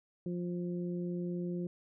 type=harmonic tone; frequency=175.9 Hz; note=F3; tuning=13 cents sharp; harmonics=1 / 2 / 3; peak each=-35 / -39 / -49 dBFS; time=0.26-1.67 s; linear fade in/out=2 ms; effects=none